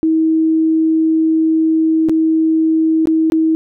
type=tone with dropouts; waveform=sine; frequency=319.9 Hz; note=D#4; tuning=48 cents sharp; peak=-10 dBFS; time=0.03-3.55 s; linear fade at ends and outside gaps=0 ms; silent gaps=2.087-2.095 / 3.056-3.072 / 3.3-3.321 s; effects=none